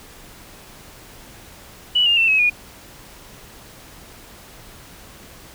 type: tone with pitch steps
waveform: sine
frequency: 2949 / 2814 / 2686 / 2563 / 2446 Hz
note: F#7 / F7 / E7 / E7 / D#7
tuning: -6 / +12 / +32 / -49 / -30 cents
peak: -13 dBFS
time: 1.95-2.5 s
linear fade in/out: 10 ms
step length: 110 ms
effects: pink hiss -43 dBFS RMS until 5.54 s

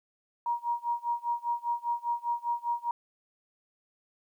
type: tone with tremolo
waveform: sine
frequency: 948 Hz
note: A#5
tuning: 29 cents sharp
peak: -25 dBFS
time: 0.46-2.91 s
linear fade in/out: 2 ms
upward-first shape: sine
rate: 5 Hz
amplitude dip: 95%
effects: 11-bit

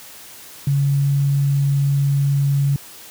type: tone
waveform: sine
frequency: 140.1 Hz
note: C#3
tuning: 19 cents sharp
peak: -14 dBFS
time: 0.67-2.76 s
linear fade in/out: 2 ms
effects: white hiss -40 dBFS RMS until 3.1 s + high-pass 60 Hz 12 dB/octave

